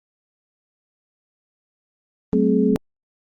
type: tone cluster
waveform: sine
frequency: 190 / 219.8 / 262.2 / 422.4 Hz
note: F#3 / A3 / C4 / G#4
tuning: +46 / -2 / +4 / +29 cents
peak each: -20 dBFS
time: 2.33-2.76 s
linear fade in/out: 0 ms
effects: Opus 24 kbps